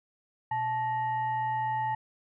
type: tone with frequency modulation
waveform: sine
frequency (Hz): 872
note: A5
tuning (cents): -16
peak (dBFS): -27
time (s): 0.51-1.95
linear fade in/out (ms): 5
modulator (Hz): 996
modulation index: 0.48
effects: none